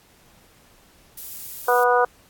violet noise, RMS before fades -34 dBFS, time 1.17-1.84 s, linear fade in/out 5 ms
harmonic tone, 245.2 Hz, B3, 12 cents flat, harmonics 2 / 3 / 4 / 5 / 6, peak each -19 / -21 / -22 / -23 / -24 dBFS, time 1.68-2.05 s, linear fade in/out 5 ms
effects pink hiss -55 dBFS RMS until 2.29 s + AAC 64 kbps

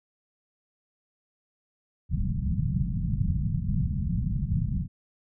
white low-pass noise, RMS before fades -27 dBFS, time 2.09-4.88 s, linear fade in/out 50 ms, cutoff 190 Hz, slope 48 dB/octave, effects none

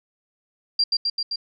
sine tone with echo, 4748 Hz, D8, 18 cents sharp, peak -16 dBFS, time 0.79-0.84 s, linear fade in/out 5 ms, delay 130 ms, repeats 4, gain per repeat -2 dB, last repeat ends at 1.36 s, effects none

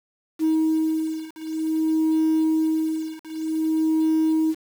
sine beating tone pair, 316.7 / 317.23 Hz, D#4 / D#4, +31 / +34 cents, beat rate 0.53 Hz, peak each -21 / -21 dBFS, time 0.39-4.55 s, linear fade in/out 50 ms, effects tanh soft clip ceiling -15 dBFS + 7-bit

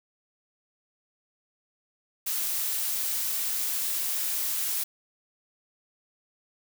blue noise, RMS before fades -29 dBFS, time 2.26-4.84 s, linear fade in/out 10 ms, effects none

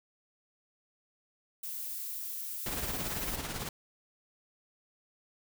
violet noise, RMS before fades -39 dBFS, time 1.63-3.36 s, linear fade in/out 5 ms
pink noise with tremolo, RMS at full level -35 dBFS, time 2.66-3.69 s, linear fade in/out 2 ms, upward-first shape triangle, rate 18 Hz, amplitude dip 60%
effects none

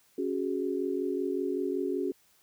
sine chord, C# suspended fourth, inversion none, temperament equal, 277.2 / 370 / 415.3 Hz, C#4 / F#4 / G#4, 0 / 0 / 0 cents, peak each -33 / -31 / -34 dBFS, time 0.18-2.12 s, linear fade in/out 5 ms, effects white hiss -65 dBFS RMS until 2.42 s

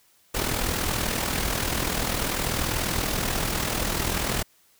pink noise with amplitude modulation, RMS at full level -24 dBFS, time 0.34-4.43 s, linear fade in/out 10 ms, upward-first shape sine, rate 40.5 Hz, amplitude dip 55%, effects white hiss -61 dBFS RMS until 4.79 s

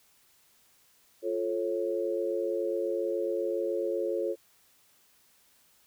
sine chord, F augmented, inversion none, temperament just, 349.2 / 436.5 / 545.7 Hz, F4 / A4 / C#5, 0 / -14 / -27 cents, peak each -32 dBFS, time 1.22-4.36 s, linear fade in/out 50 ms, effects white hiss -64 dBFS RMS until 5.86 s

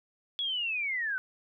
sine linear sweep, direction down, 3395 to 1480 Hz, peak -29 dBFS, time 0.39-1.18 s, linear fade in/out 0 ms, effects none

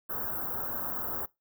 white band-stop noise, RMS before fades -34 dBFS, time 0.09-1.26 s, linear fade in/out 10 ms, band 1500 to 14000 Hz, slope 48 dB/octave, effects noise-tail reverb RT60 0.2 s tail -22 dB re dry

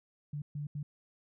sine tone bursts at uneven times, 146.6 Hz, D3, 3 cents flat, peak -35 dBFS, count 3, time 0.33-0.42 / 0.55-0.67 / 0.75-0.83 s, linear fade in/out 5 ms, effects none

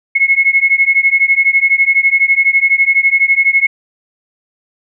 sine beating tone pair, 2174 / 2186 Hz, C#7 / C#7, -34 / -25 cents, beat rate 12 Hz, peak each -11 dBFS, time 0.15-3.67 s, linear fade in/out 10 ms, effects none

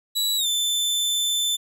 sawtooth tone with pitch glide, 3920 to 3533 Hz, B7 to A7, -14 to +6 cents, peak -18 dBFS, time 0.15-1.57 s, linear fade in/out 20 ms, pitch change -180 cents, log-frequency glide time 0.37-0.47 s, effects none

